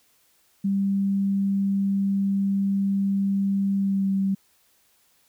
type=tone with pitch glide; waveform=sine; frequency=196.9 to 194.3 Hz; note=G3 to G3; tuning=+8 to -15 cents; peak=-20 dBFS; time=0.64-4.35 s; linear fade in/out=10 ms; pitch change=-23 cents; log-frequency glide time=3.77-4.08 s; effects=white hiss -63 dBFS RMS until 5.28 s